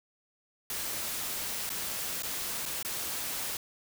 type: noise with dropouts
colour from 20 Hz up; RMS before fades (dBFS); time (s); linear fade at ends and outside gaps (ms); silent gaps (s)
white; -35; 0.7-3.57; 2; 1.693-1.701 / 2.223-2.232 / 2.655-2.66 / 2.828-2.848
effects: none